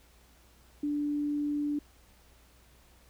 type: tone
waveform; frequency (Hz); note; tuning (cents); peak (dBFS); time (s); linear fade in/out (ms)
sine; 292.7; D4; -6; -28; 0.83-1.79; 5
effects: added 60 Hz sine -60 dBFS peak until 3.09 s + pink hiss -62 dBFS RMS until 3.09 s